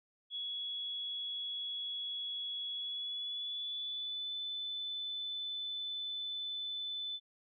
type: tone with pitch glide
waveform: sine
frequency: 3362 to 3509 Hz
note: G#7 to A7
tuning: +20 to -5 cents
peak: -37 dBFS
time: 0.3-7.2 s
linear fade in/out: 50 ms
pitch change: +75 cents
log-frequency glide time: 2.72-4.33 s
effects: none